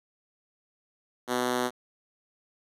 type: tone with high-pass filter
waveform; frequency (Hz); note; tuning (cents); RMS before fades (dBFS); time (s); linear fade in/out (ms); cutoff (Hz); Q
5% pulse; 124.2; B2; +10; -28; 1.27-1.71; 50; 270; 1.8
effects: resampled to 32000 Hz + 9-bit